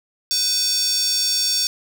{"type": "tone with high-pass filter", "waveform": "square", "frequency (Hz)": 504, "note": "B4", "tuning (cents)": 35, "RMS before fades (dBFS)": -20, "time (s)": [0.31, 1.67], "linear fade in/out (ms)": 0, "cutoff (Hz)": 5100, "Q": 5.3, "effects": ["7-bit"]}